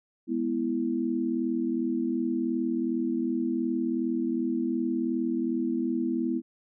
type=chord; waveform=sine; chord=E major; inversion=first; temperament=equal; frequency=207.7 / 246.9 / 329.6 Hz; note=G#3 / B3 / E4; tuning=0 / 0 / 0 cents; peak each=-34 / -28 / -29 dBFS; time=0.27-6.42 s; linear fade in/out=50 ms; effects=none